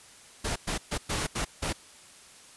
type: noise bursts at uneven times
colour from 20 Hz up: pink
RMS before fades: -30 dBFS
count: 6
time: 0.44-0.56 / 0.67-0.78 / 0.91-0.98 / 1.09-1.27 / 1.35-1.45 / 1.62-1.73 s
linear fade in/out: 10 ms
effects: white hiss -52 dBFS RMS until 2.56 s + resampled to 24000 Hz